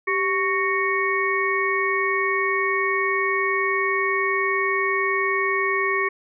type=harmonic tone with a mistuned harmonic; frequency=370 Hz; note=F#4; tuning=in tune; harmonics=1 / 3 / 5 / 6; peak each=-25 / -25 / -25 / -25 dBFS; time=0.07-6.09 s; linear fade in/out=10 ms; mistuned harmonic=1; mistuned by=+97 cents; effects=none